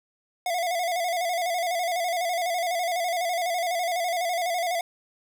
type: tone with vibrato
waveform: square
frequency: 698.5 Hz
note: F5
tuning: in tune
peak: -25 dBFS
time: 0.46-4.81 s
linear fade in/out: 2 ms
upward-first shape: square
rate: 12 Hz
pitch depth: 65 cents each way
effects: none